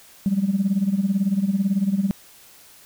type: tone with tremolo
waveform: sine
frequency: 196 Hz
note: G3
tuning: in tune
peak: -14 dBFS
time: 0.26-2.11 s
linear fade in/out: 0 ms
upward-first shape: sine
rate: 18 Hz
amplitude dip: 80%
effects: tanh soft clip ceiling -11 dBFS + white hiss -49 dBFS RMS until 2.85 s